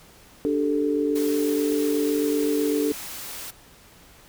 sine chord, D suspended fourth, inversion none, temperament equal, 293.7 / 392 / 440 Hz, D4 / G4 / A4, 0 / 0 / 0 cents, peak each -23 / -29 / -24 dBFS, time 0.45-2.92 s, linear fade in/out 0 ms
white high-pass noise, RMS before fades -36 dBFS, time 1.15-3.51 s, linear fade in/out 10 ms, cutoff 150 Hz, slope 24 dB/octave
effects pink hiss -51 dBFS RMS until 4.28 s

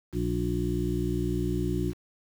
harmonic tone, 59.7 Hz, A#1, 42 cents sharp, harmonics 1 / 2 / 3 / 5 / 6, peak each -32 / -32 / -32 / -32 / -32 dBFS, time 0.12-1.94 s, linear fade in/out 50 ms, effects 8-bit

